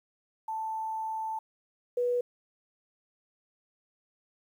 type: tone pair in turn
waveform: sine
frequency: 882 / 488.5 Hz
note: A5 / B4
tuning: +4 / -19 cents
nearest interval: minor seventh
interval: 1023 cents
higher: first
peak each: -31 / -25 dBFS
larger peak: second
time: 0.48-1.39 / 1.97-2.21 s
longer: first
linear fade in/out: 5 ms
effects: 10-bit